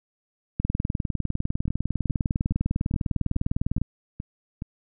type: two click trains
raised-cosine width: 5 ms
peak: -12 / -19 dBFS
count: 65 / 8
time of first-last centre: 0.6-3.816 / 1.68-4.621 s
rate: 19.9 / 2.38 Hz
effects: none